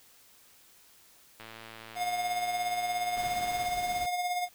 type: click train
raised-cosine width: 0.3 ms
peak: -29 dBFS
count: 254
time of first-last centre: 1.4-3.659 s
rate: 112 Hz
type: tone with tremolo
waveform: square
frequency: 715 Hz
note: F5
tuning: 41 cents sharp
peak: -28 dBFS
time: 1.95-4.49 s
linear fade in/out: 50 ms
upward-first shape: sine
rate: 17 Hz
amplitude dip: 45%
type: noise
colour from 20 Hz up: pink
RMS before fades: -44 dBFS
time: 3.17-4.06 s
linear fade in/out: 0 ms
effects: white hiss -59 dBFS RMS until 4.54 s